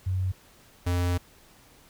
sine / square tone pair in turn, 93.2 / 88.47 Hz, F#2 / F2, +13 / +23 cents, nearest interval minor second, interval 90 cents, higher first, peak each -24 dBFS, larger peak neither, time 0.06-0.32 / 0.86-1.18 s, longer second, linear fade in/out 10 ms, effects pink hiss -56 dBFS RMS until 1.89 s

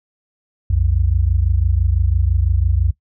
sine tone pair together, 62.1 / 88.07 Hz, B1 / F2, +10 / +15 cents, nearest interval tritone, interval 605 cents, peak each -16 dBFS, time 0.7-2.91 s, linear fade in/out 5 ms, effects noise-tail reverb RT60 0.1 s tail -18 dB re dry

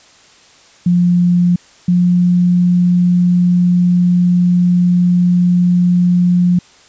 sine tone pair in turn, 176.2 / 177.53 Hz, F3 / F3, +16 / +29 cents, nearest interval unison, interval 13 cents, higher second, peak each -8 dBFS, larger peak neither, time 0.86-1.56 / 1.88-6.59 s, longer second, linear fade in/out 5 ms, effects white hiss -45 dBFS RMS until 6.88 s + resampled to 16000 Hz

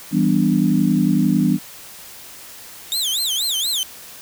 sine chord, E minor seventh, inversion none, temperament equal, 164.81 / 196 / 246.9 / 293.7 Hz, E3 / G3 / B3 / D4, 0 / 0 / 0 / 0 cents, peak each -20 / -18 / -19 / -20 dBFS, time 0.11-1.59 s, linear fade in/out 50 ms
sawtooth tone with vibrato, 3582 Hz, A7, 30 cents sharp, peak -16 dBFS, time 2.92-3.83 s, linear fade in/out 0 ms, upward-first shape sine, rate 4.2 Hz, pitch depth 270 cents each way
effects white hiss -39 dBFS RMS until 4.21 s

